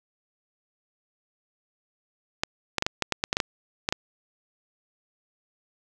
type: clicks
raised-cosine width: 0.2 ms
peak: -6 dBFS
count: 12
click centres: 2.435 / 2.783 / 2.824 / 2.865 / 3.023 / 3.123 / 3.239 / 3.329 / 3.369 / 3.402 / 3.889 / 3.925 s
effects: none

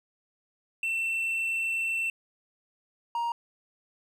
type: tone pair in turn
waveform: triangle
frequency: 2688 / 938.9 Hz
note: E7 / A#5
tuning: +33 / +12 cents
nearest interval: octave + tritone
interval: 1821 cents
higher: first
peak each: -25 dBFS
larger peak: neither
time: 0.83-2.1 / 3.15-3.32 s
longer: first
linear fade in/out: 2 ms
effects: none

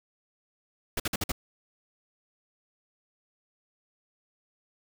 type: noise bursts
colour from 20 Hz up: pink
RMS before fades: -29 dBFS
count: 5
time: 0.97-1.319 s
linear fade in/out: 5 ms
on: 29 ms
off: 51 ms
effects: none

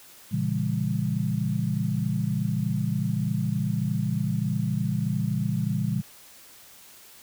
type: chord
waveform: sine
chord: A# diminished seventh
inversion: none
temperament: just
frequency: 116.54 / 139.85 / 167.82 / 201.4 Hz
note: A#2 / C#3 / E3 / G3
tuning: 0 / +16 / +31 / +47 cents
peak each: -29 dBFS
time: 0.31-6.02 s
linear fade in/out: 20 ms
effects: white hiss -50 dBFS RMS until 7.22 s

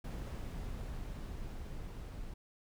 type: noise with level ramp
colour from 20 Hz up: brown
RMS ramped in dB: -40 to -45 dBFS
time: 0.04-2.34 s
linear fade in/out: 5 ms
effects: none

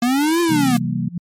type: linear two-way sweep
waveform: square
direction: up then down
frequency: 233.1 to 349.2 to 233.1 Hz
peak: -15 dBFS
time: 0.02-0.77 s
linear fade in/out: 5 ms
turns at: 0.41 s
type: high-pass noise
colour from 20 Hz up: white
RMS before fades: -34 dBFS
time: 0.21-0.78 s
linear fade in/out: 5 ms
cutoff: 1000 Hz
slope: 48 dB/octave
type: chord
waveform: sine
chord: C dominant seventh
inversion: none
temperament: equal with one note detuned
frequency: 130.81 / 164.81 / 192.3 / 233.1 Hz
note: C3 / E3 / G3 / Bb3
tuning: 0 / 0 / -33 / 0 cents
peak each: -24 dBFS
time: 0.49-1.09 s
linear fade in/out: 10 ms
type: tone with exponential growth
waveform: sine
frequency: 173.5 Hz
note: F3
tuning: 11 cents flat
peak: -17 dBFS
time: 1.05-1.18 s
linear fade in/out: 5 ms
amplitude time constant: 28 ms
effects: MP3 64 kbps

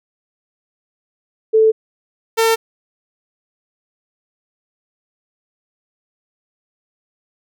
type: tone pair in turn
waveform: sine / sawtooth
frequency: 440 / 451.6 Hz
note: A4 / A4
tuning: 0 / +45 cents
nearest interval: unison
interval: 45 cents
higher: second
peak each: -8 dBFS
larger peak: neither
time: 1.53-1.72 / 2.37-2.56 s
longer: neither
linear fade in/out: 20 ms
effects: none

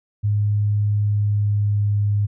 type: tone with pitch glide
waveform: sine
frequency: 103.83 to 102.87 Hz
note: G#2 to G#2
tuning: 0 to -16 cents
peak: -16 dBFS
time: 0.23-2.27 s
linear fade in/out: 20 ms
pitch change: -16 cents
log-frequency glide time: 0.93-2.01 s
effects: none

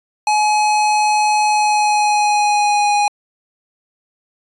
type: tone with pitch glide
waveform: square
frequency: 846 to 825.7 Hz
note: G#5 to G#5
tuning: +32 to -10 cents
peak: -13 dBFS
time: 0.27-3.08 s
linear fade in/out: 2 ms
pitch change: -42 cents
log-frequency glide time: 1.48-2.93 s
effects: resampled to 22050 Hz

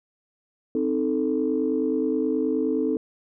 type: chord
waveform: sine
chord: A diminished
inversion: first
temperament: equal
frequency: 261.6 / 311.1 / 440 Hz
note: C4 / Eb4 / A4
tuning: 0 / 0 / 0 cents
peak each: -25 dBFS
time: 0.75-2.97 s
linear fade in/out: 2 ms
effects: tanh soft clip ceiling -12 dBFS

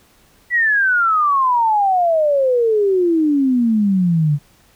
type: exponential sweep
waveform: sine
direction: down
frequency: 1975.5 to 141.4 Hz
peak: -12 dBFS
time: 0.5-4.39 s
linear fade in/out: 50 ms
effects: pink hiss -53 dBFS RMS until 4.75 s

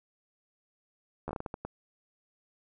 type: slowing click train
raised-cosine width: 1 ms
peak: -22 dBFS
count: 9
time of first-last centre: 1.28-1.65 s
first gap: 12 ms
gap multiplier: 1.37
effects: none

